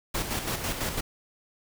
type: noise with tremolo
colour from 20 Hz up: pink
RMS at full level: -29 dBFS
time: 0.14-1.01 s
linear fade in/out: 10 ms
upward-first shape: square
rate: 6 Hz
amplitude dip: 50%
effects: none